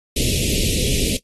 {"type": "band-stop noise", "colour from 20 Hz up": "pink", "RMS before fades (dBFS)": -20, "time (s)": [0.16, 1.17], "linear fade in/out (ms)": 5, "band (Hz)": [530, 2400], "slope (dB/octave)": 48, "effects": ["noise-tail reverb RT60 0.1 s tail -17 dB re dry", "AAC 32 kbps"]}